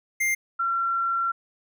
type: tone pair in turn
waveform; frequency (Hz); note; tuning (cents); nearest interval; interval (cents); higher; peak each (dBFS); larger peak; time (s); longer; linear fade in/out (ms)
square / sine; 2100 / 1363.3; C7 / F6; +6 / -42; perfect fifth; 748; first; -22; neither; 0.2-0.35 / 0.59-1.32; second; 10
effects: none